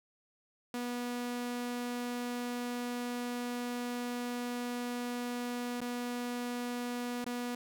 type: tone with dropouts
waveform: sawtooth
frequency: 243.4 Hz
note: B3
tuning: 25 cents flat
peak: -31 dBFS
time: 0.74-7.55 s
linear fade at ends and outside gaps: 2 ms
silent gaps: 5.805-5.815 / 7.243-7.263 s
effects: none